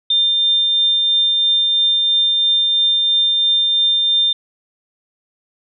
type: tone with tremolo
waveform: sine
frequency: 3600 Hz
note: A7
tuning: 39 cents sharp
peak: -11 dBFS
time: 0.1-4.33 s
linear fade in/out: 5 ms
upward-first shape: triangle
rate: 3 Hz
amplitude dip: 25%
effects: none